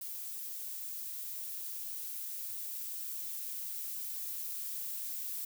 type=noise with level ramp; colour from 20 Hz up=violet; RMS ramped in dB=-42 to -39 dBFS; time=0.01-5.45 s; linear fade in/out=5 ms; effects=none